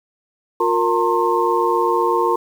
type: tone cluster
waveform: sine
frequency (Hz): 356.6 / 464.4 / 908 / 1063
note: F4 / A#4 / A#5 / C6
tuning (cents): +36 / -7 / -46 / +27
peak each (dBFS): -20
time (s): 0.6-2.36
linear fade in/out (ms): 5
effects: 7-bit